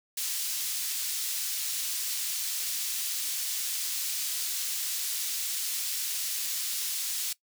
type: high-pass noise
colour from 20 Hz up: pink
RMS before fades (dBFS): -32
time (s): 0.17-7.33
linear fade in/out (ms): 5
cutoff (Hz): 4400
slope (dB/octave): 12
effects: noise-tail reverb RT60 0.1 s tail -20 dB re dry